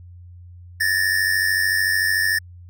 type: tone pair together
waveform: square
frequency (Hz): 1736.5 / 1830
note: A6 / A#6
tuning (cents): -23 / -32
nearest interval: minor second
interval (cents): 91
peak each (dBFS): -21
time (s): 0.8-2.39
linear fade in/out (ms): 10
effects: added 88 Hz sine -39 dBFS peak until 2.69 s